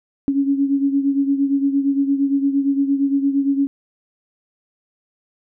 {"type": "beating tone pair", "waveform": "sine", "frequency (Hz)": [276.1, 284.8], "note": ["C#4", "C#4"], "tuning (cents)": [-7, 47], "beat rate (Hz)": 8.7, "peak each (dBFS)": [-16, -22], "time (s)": [0.28, 3.67], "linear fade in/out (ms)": 0, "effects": []}